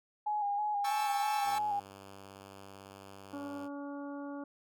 sine tone with vibrato, 826 Hz, G#5, 10 cents flat, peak -30 dBFS, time 0.26-1.8 s, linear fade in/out 10 ms, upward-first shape square, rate 3.1 Hz, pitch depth 31 cents each way
sawtooth chord, A dominant seventh, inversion third, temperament equal with one note detuned, 792.2 / 880 / 1108.7 / 1318.5 Hz, G5 / A5 / C#6 / E6, +18 / 0 / 0 / 0 cents, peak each -38 dBFS, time 0.84-1.59 s, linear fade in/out 10 ms
5% pulse tone, 98 Hz, G2, in tune, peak -38 dBFS, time 1.43-3.69 s, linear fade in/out 50 ms
harmonic tone, 284 Hz, C#4, 42 cents sharp, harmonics 1 / 2 / 3 / 4 / 5, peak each -40 / -46 / -50 / -52 / -54 dBFS, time 3.33-4.44 s, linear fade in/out 5 ms
effects none

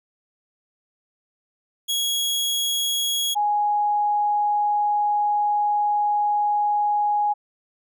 sawtooth / sine tone pair in turn, 3322 / 830.5 Hz, G#7 / G#5, 0 / 0 cents, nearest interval 2 octaves, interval 2400 cents, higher first, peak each -18 dBFS, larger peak neither, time 1.88-3.35 / 3.35-7.34 s, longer second, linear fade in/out 20 ms, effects none

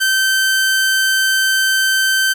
sawtooth tone, 1548 Hz, G6, 22 cents flat, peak -9 dBFS, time 0-2.34 s, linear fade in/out 20 ms, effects none

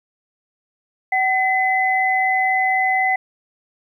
sine tone pair together, 758.1 / 2024 Hz, F#5 / B6, +42 / +42 cents, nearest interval octave + perfect fourth, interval 1700 cents, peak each -18 dBFS, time 1.12-3.16 s, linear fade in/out 5 ms, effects 9-bit

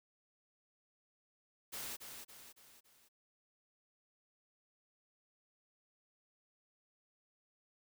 white noise with echo, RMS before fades -44 dBFS, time 1.72-1.97 s, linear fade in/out 20 ms, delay 280 ms, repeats 4, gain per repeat -6 dB, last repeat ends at 3.09 s, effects none

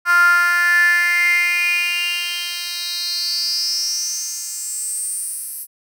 10% pulse tone with high-pass filter sweep, 349.2 Hz, F4, in tune, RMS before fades -19 dBFS, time 0.05-5.67 s, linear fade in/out 50 ms, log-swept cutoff 1300 to 11000 Hz, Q 8.7, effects none

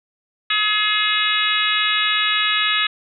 harmonic tone with a mistuned harmonic, 423.6 Hz, G#4, 34 cents sharp, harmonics 3 / 4 / 5 / 6 / 7 / 8 / 9, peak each -24 / -24 / -24 / -24 / -24 / -24 / -24 dBFS, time 0.5-2.87 s, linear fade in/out 5 ms, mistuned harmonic 7, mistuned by -38 cents, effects none

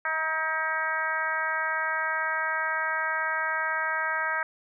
harmonic tone with a mistuned harmonic, 318 Hz, D#4, 38 cents sharp, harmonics 2 / 3 / 4 / 5 / 6 / 7, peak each -37 / -33 / -32 / -29 / -33 / -38 dBFS, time 0.05-4.43 s, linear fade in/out 2 ms, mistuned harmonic 3, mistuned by -16 cents, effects none

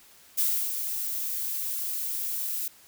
violet noise with ADSR envelope, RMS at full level -24 dBFS, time 0.37-2.68 s, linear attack 17 ms, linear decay 320 ms, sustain -7 dB, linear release 3 ms, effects white hiss -55 dBFS RMS until 2.87 s

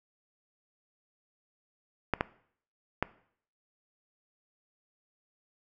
clicks, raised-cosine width 0.5 ms, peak -11 dBFS, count 3, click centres 2.137 / 2.209 / 3.026 s, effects noise-tail reverb RT60 0.6 s tail -19 dB re dry

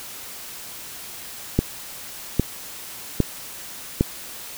click train, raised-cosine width 3 ms, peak -3 dBFS, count 4, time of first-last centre 1.59-4.009 s, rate 1.24 Hz, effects white hiss -37 dBFS RMS until 4.57 s

